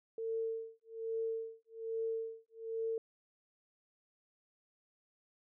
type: tone with tremolo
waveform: sine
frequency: 450.6 Hz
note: A4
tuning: 41 cents sharp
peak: -33 dBFS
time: 0.18-2.98 s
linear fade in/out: 2 ms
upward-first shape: sine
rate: 1.2 Hz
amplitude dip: 100%
effects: none